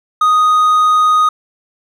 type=tone; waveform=triangle; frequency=1244.5 Hz; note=D#6; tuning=in tune; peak=-6 dBFS; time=0.21-1.29 s; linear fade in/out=5 ms; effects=none